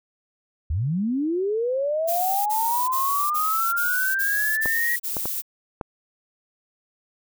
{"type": "linear sweep", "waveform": "sine", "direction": "up", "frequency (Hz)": [66.6, 1917], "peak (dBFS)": -21, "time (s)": [0.7, 4.96], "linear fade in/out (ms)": 5}
{"type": "noise bursts", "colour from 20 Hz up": "violet", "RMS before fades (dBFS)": -28, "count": 8, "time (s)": [2.07, 5.421], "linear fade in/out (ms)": 20, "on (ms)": 390, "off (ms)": 33}
{"type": "clicks", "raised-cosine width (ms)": 1, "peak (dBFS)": -15, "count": 4, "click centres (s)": [4.658, 5.168, 5.256, 5.812]}
{"effects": []}